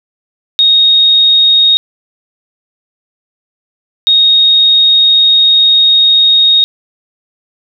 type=tone pair in turn; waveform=sine; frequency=3733 / 3733 Hz; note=A#7 / A#7; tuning=+2 / +2 cents; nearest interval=unison; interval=0 cents; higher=neither; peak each=-4 dBFS; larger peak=neither; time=0.59-1.77 / 4.07-6.64 s; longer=second; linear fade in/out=0 ms; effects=none